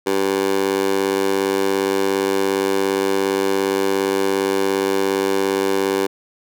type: tone with high-pass filter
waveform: 15% pulse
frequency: 97.3 Hz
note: G2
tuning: 12 cents flat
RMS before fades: -19 dBFS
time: 0.06-6.07 s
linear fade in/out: 10 ms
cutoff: 410 Hz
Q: 2.3
effects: none